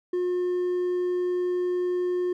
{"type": "tone with hard clipping", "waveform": "triangle", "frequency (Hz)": 358.9, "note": "F4", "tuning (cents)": 47, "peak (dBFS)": -24, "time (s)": [0.13, 2.33], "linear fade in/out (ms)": 5, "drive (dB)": 5, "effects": []}